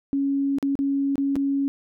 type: tone with dropouts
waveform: sine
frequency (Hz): 277.2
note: C#4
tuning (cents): 0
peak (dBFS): -20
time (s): 0.13-1.68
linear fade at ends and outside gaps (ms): 0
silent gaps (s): 0.585-0.627 / 0.754-0.79 / 1.156-1.18 / 1.356-1.364
effects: none